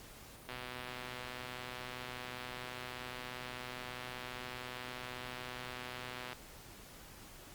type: click train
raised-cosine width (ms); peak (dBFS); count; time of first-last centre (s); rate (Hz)
0.3; -27; 731; 0.49-6.33; 125
effects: pink hiss -54 dBFS RMS until 7.54 s + Opus 48 kbps